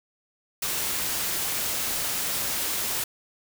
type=noise; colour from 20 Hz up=white; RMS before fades=-28 dBFS; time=0.62-3.04 s; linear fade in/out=5 ms; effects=none